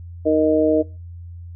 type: harmonic tone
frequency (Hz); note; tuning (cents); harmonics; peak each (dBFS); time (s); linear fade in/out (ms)
155.56; D#3; 0; 2 / 3 / 4; -18 / -18 / -18; 0.25-0.83; 20
effects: noise-tail reverb RT60 0.3 s tail -22 dB re dry + added 86 Hz sine -33 dBFS peak until 1.55 s